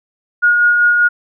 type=tone with tremolo; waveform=sine; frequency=1438 Hz; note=F#6; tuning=50 cents flat; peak=-7 dBFS; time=0.42-1.09 s; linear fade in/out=20 ms; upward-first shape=sine; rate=5.1 Hz; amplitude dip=30%; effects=none